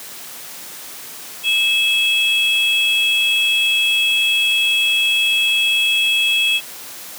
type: tone pair together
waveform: triangle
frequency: 2606 / 3315 Hz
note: E7 / G#7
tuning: -20 / -4 cents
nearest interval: major third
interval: 416 cents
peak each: -15 dBFS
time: 1.43-6.61 s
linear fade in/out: 50 ms
effects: white hiss -34 dBFS RMS until 7.18 s + high-pass 150 Hz 12 dB/octave